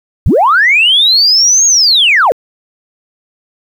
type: linear two-way sweep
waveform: sine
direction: up then down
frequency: 38.21 to 6645 to 430.3 Hz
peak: -4 dBFS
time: 0.26-2.32 s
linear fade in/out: 0 ms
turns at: 1.66 s
effects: tanh soft clip ceiling 0 dBFS + 7-bit